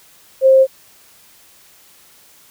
sine tone, 530 Hz, C5, 22 cents sharp, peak -6 dBFS, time 0.41-0.67 s, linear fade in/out 50 ms, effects white hiss -48 dBFS RMS until 2.5 s

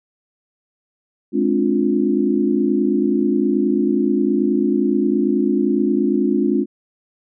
sine chord, D half-diminished seventh, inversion second, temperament just, 211.4 / 264.3 / 293.7 / 352.4 Hz, Ab3 / C4 / D4 / F4, +31 / +18 / 0 / +16 cents, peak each -20 dBFS, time 1.32-6.66 s, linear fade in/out 50 ms, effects none

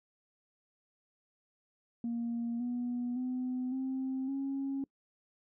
sine tone with pitch steps, 234.6 / 243.7 / 253.2 / 263 / 273.2 Hz, A#3 / B3 / B3 / C4 / C#4, +11 / -23 / +43 / +9 / -25 cents, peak -31 dBFS, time 2.04-4.84 s, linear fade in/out 2 ms, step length 560 ms, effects noise-tail reverb RT60 0.1 s tail -25 dB re dry + tanh soft clip ceiling -29 dBFS

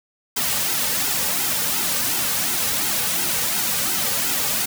white noise with flanger, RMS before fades -22 dBFS, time 0.36-4.66 s, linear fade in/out 10 ms, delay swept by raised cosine 1.7 to 3 ms, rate 2.8 Hz, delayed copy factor -0.7, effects none

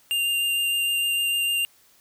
square tone with vibrato, 2794 Hz, F7, in tune, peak -22 dBFS, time 0.11-1.65 s, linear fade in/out 0 ms, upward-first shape sine, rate 6.6 Hz, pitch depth 9 cents each way, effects white hiss -58 dBFS RMS until 2 s

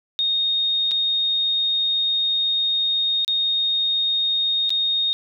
sine tone with dropouts, 3706 Hz, A#7, 11 cents flat, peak -18 dBFS, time 0.19-5.13 s, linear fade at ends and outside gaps 0 ms, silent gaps 0.911-0.916 / 3.247-3.279 / 4.694-4.704 s, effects none

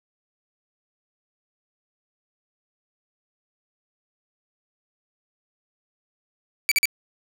sawtooth tone bursts, 2309 Hz, D7, 30 cents flat, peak -13 dBFS, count 3, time 6.69-6.855 s, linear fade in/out 0 ms, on 25 ms, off 45 ms, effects none

